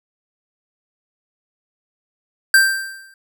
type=tone with exponential decay; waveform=square; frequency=1572 Hz; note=G6; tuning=4 cents sharp; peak=-7 dBFS; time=2.54-3.14 s; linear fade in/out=2 ms; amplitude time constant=130 ms; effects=none